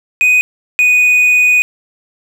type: tone pair in turn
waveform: triangle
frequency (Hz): 2494 / 2481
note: D#7 / D#7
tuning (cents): +3 / -6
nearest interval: unison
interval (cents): 9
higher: first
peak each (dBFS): -5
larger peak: neither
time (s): 0.21-0.41 / 0.79-1.62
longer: second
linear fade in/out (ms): 0
effects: none